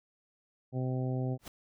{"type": "harmonic tone", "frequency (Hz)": 128.6, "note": "C3", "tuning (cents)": -30, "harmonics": [1, 2, 3, 4, 5, 6], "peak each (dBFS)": [-31, -37, -41, -43, -45, -47], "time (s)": [0.72, 1.38], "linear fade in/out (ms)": 50}
{"type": "noise with exponential growth", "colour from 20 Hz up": "pink", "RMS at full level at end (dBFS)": -41, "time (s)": [1.39, 1.48], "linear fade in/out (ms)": 2, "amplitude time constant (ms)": 19}
{"effects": []}